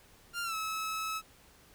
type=tone with pitch glide; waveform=sawtooth; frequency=1396.9 to 1295.8 Hz; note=F6 to E6; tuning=0 to -30 cents; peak=-30 dBFS; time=0.33-1.22 s; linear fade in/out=50 ms; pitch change=-130 cents; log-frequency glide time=0.43-0.55 s; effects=pink hiss -60 dBFS RMS until 1.74 s